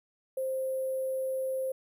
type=tone with sample-and-hold; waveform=sine; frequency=525 Hz; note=C5; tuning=6 cents sharp; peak=-29 dBFS; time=0.37-1.72 s; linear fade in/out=5 ms; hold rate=11025 Hz; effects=none